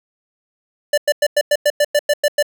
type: tone bursts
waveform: square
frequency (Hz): 587.3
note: D5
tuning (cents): 0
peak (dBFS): -12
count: 11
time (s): 0.93-2.427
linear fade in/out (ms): 5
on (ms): 47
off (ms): 98
effects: none